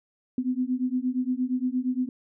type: beating tone pair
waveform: sine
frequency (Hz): 249.2 / 257.8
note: B3 / C4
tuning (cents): +16 / -26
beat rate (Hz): 8.6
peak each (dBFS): -27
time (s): 0.38-2.09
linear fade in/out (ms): 2
effects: none